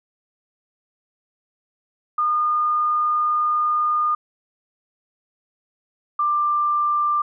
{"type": "tone pair in turn", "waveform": "sine", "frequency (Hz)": [1218, 1186.1], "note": ["D#6", "D6"], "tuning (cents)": [-37, 17], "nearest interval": "unison", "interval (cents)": 46, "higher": "first", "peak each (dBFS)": -17, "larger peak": "neither", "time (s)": [[2.18, 4.15], [6.19, 7.22]], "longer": "first", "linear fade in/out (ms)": 5, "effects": []}